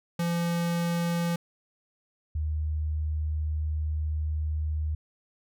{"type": "tone pair in turn", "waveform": ["square", "sine"], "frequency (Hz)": [170.8, 76.92], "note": ["F3", "D#2"], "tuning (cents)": [-38, -19], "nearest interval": "octave + major second", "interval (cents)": 1381, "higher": "first", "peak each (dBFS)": -26, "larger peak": "neither", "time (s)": [[0.19, 1.36], [2.35, 4.95]], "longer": "second", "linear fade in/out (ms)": 5, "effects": []}